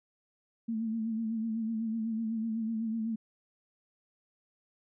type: tone with vibrato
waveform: sine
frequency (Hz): 223.8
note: A3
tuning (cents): +30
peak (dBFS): -30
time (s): 0.68-3.16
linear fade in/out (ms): 10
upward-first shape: sine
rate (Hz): 8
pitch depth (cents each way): 49
effects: none